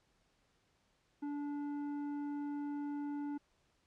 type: tone with tanh clipping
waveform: sine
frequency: 289.6 Hz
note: D4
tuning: 24 cents flat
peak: -39 dBFS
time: 1.22-3.38 s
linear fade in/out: 10 ms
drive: 9 dB
effects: pink hiss -75 dBFS RMS until 3.86 s + low-pass 7000 Hz 12 dB/octave